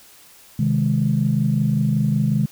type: chord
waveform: sine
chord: Ab major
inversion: first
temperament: equal with one note detuned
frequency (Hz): 130.81 / 156.19 / 207.7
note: C3 / Eb3 / Ab3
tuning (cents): 0 / +7 / 0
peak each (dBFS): -20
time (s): 0.59-2.46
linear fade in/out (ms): 5
effects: tanh soft clip ceiling -7 dBFS + white hiss -48 dBFS RMS until 2.51 s